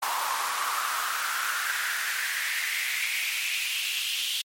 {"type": "noise with high-pass filter sweep", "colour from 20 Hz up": "pink", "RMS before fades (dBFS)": -29, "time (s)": [0.02, 4.42], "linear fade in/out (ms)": 10, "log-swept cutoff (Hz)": [950, 3200], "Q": 4.6, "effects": ["MP3 64 kbps"]}